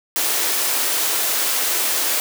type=high-pass noise; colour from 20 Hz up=white; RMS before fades=-20 dBFS; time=0.16-2.2 s; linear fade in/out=0 ms; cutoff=290 Hz; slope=24 dB/octave; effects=none